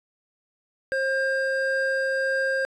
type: tone pair together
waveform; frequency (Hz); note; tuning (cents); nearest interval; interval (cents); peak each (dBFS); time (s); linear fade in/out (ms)
triangle; 533.9 / 1600; C5 / G6; +35 / +35; octave + perfect fifth; 1900; -23; 0.92-2.65; 0
effects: resampled to 24000 Hz